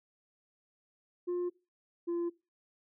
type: tone pair in turn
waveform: sine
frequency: 354.3 / 343.4 Hz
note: F4 / F4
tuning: +25 / -29 cents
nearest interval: minor second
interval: 54 cents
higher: first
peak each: -28 dBFS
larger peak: neither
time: 1.27-1.5 / 2.07-2.3 s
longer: neither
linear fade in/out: 20 ms
effects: noise-tail reverb RT60 0.3 s tail -23 dB re dry + tanh soft clip ceiling -30 dBFS